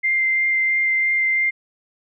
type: tone with vibrato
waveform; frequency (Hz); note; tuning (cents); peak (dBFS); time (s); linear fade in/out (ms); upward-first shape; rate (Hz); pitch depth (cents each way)
sine; 2093; C7; 0; -16; 0.03-1.51; 20; sine; 3; 8
effects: none